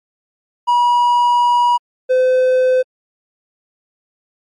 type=tone pair in turn; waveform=triangle; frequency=966 / 511.7 Hz; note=B5 / C5; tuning=-39 / -39 cents; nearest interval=major seventh; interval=1100 cents; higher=first; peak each=-8 dBFS; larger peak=neither; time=0.67-1.78 / 2.09-2.83 s; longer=first; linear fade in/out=20 ms; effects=MP3 48 kbps